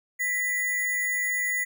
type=tone with sample-and-hold; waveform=sine; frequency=1975.5 Hz; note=B6; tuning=in tune; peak=-24 dBFS; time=0.19-1.65 s; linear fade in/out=20 ms; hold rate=8820 Hz; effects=none